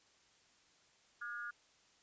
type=tone with amplitude modulation; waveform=sine; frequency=1435 Hz; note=F6; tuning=47 cents sharp; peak=-37 dBFS; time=1.21-1.51 s; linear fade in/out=10 ms; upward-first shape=sine; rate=228 Hz; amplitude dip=95%; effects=white hiss -69 dBFS RMS until 2.02 s + resampled to 16000 Hz